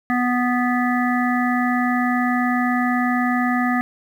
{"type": "harmonic tone", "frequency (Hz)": 246.9, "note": "B3", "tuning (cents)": 0, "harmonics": [1, 3, 5, 7, 8], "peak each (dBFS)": [-19, -24, -26, -27, -28], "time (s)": [0.1, 3.81], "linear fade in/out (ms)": 0, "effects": ["8-bit"]}